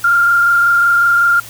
sine tone with frequency modulation, 1396 Hz, F6, 1 cent flat, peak -8 dBFS, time 0.04-1.4 s, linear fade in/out 5 ms, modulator 25.4 Hz, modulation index 0.79, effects added 113 Hz sine -41 dBFS peak until 1.49 s + white hiss -34 dBFS RMS until 1.49 s

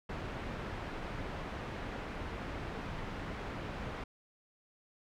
pink low-pass noise, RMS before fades -41 dBFS, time 0.09-4.04 s, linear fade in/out 5 ms, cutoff 2200 Hz, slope 12 dB/octave, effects none

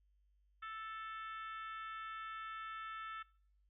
harmonic tone with a mistuned harmonic, 440 Hz, A4, in tune, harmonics 3 / 4 / 5 / 6 / 7 / 8, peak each -45 / -51 / -57 / -60 / -62 / -61 dBFS, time 0.62-3.23 s, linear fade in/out 10 ms, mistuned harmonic 6, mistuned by +18 cents, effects noise-tail reverb RT60 0.6 s tail -25 dB re dry + added 50 Hz sine -70 dBFS peak until 3.69 s

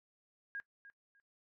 sine tone with echo, 1630 Hz, G#6, 33 cents flat, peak -39 dBFS, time 0.55-0.6 s, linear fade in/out 0 ms, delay 300 ms, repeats 2, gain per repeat -14 dB, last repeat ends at 1.2 s, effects noise-tail reverb RT60 0.1 s tail -17 dB re dry

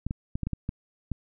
clicks, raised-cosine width 5 ms, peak -17 dBFS, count 8, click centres 0.066 / 0.109 / 0.355 / 0.433 / 0.47 / 0.533 / 0.691 / 1.117 s, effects none

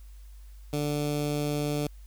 15% pulse tone with notch filter, 147.1 Hz, D3, 3 cents sharp, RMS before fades -29 dBFS, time 0.73-1.87 s, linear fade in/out 2 ms, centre 1600 Hz, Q 1.2, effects added 50 Hz sine -44 dBFS peak until 2.06 s + white hiss -63 dBFS RMS until 2.06 s

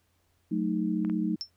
sine chord, D# diminished, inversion first, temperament equal, 185 / 220 / 311.1 Hz, F#3 / A3 / D#4, 0 / 0 / 0 cents, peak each -30 dBFS, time 0.51-1.36 s, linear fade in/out 10 ms
clicks, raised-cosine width 0.5 ms, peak -29 dBFS, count 2, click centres 1.049 / 1.098 s
sine tone with exponential decay, 5370 Hz, E8, 31 cents sharp, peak -27 dBFS, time 1.41-1.5 s, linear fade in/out 0 ms, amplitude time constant 18 ms
effects added 87 Hz sine -70 dBFS peak until 1.56 s + pink hiss -72 dBFS RMS until 1.56 s

